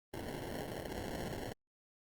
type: noise with sample-and-hold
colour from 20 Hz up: blue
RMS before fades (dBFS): -42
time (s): 0.13-1.53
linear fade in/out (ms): 10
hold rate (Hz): 1225
effects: Opus 32 kbps